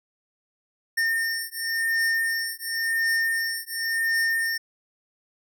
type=beating tone pair; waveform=square; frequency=1819 / 1819.93 Hz; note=A#6 / A#6; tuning=-43 / -42 cents; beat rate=0.93 Hz; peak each=-27 dBFS; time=0.97-4.58 s; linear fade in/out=10 ms; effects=none